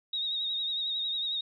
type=tone with vibrato; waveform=sine; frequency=3756 Hz; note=A#7; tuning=12 cents sharp; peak=-29 dBFS; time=0.13-1.41 s; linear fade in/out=5 ms; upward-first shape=triangle; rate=11 Hz; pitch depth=56 cents each way; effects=none